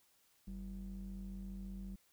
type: ring-modulated tone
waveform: triangle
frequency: 73.2 Hz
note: D2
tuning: 5 cents flat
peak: -38 dBFS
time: 0.47-1.96 s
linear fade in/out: 10 ms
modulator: 119 Hz
effects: white hiss -72 dBFS RMS until 2.12 s